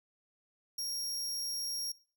sawtooth tone, 5588 Hz, F8, in tune, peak -32 dBFS, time 0.78-1.92 s, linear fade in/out 5 ms, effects noise-tail reverb RT60 0.4 s tail -21 dB re dry

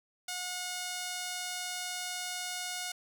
5% pulse tone, 724 Hz, F#5, 38 cents flat, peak -24 dBFS, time 0.28-2.92 s, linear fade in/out 5 ms, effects none

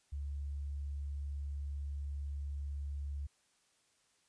sine tone, 71.1 Hz, C#2, 45 cents sharp, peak -37 dBFS, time 0.12-3.27 s, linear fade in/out 10 ms, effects white hiss -73 dBFS RMS until 4.28 s + resampled to 22050 Hz

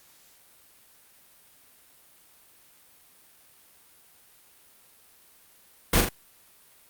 pink noise with echo, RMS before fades -20 dBFS, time 5.93-6.01 s, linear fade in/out 5 ms, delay 40 ms, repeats 2, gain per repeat -5 dB, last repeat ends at 6.09 s, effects white hiss -57 dBFS RMS until 6.89 s + Opus 48 kbps

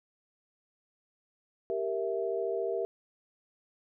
sine chord, E diminished, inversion first, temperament equal, 392 / 466.2 / 659.3 Hz, G4 / Bb4 / E5, 0 / 0 / 0 cents, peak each -33 / -33 / -35 dBFS, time 1.7-2.85 s, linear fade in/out 0 ms, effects none

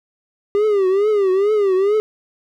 triangle tone with vibrato, 400 Hz, G4, 35 cents sharp, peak -11 dBFS, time 0.55-2 s, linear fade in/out 0 ms, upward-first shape triangle, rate 2.3 Hz, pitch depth 150 cents each way, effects none

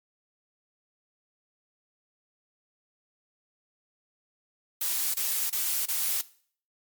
blue noise bursts, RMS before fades -28 dBFS, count 4, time 4.81-6.214 s, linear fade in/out 5 ms, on 330 ms, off 28 ms, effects noise-tail reverb RT60 0.5 s tail -18 dB re dry + MP3 96 kbps

